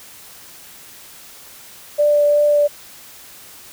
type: tone with vibrato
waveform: sine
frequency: 587.3 Hz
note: D5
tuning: in tune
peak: -11 dBFS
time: 1.98-2.68 s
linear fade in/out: 20 ms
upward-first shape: triangle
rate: 2.7 Hz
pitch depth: 10 cents each way
effects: white hiss -41 dBFS RMS until 3.72 s